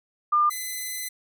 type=tone pair in turn; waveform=sine / 5% pulse; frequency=1202 / 2022 Hz; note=D6 / B6; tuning=+40 / +40 cents; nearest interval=major sixth; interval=900 cents; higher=second; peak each=-17 / -20 dBFS; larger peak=first; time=0.32-0.5 / 0.5-1.09 s; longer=second; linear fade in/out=10 ms; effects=none